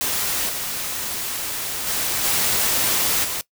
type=noise with level steps; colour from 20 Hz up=white; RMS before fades=-23 / -27 / -23 / -20 / -26 dBFS; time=0.01-3.41 s; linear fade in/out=0 ms; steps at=0.48 / 1.86 / 2.23 / 3.23 s; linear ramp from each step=20 ms; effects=noise-tail reverb RT60 0.1 s tail -20 dB re dry